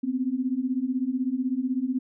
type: beating tone pair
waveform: sine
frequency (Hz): 247.2 / 263.2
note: B3 / C4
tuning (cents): +2 / +10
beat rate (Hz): 16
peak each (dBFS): -28 / -26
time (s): 0.03-1.99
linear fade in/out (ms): 10
effects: none